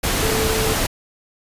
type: tone in noise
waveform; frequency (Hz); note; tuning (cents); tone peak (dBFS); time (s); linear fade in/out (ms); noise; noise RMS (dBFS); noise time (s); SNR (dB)
sine; 440; A4; 0; -22; 0.22-0.74; 10; pink; -20; 0.03-0.87; -5
effects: resampled to 32000 Hz